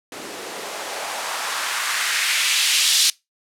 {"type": "noise with band-pass filter sweep", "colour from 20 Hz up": "blue", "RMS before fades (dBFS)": -22, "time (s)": [0.12, 3.1], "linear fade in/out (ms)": 2, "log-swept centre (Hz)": [300, 4100], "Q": 1.4, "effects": ["noise-tail reverb RT60 0.2 s tail -23 dB re dry", "low-pass 12000 Hz 12 dB/octave"]}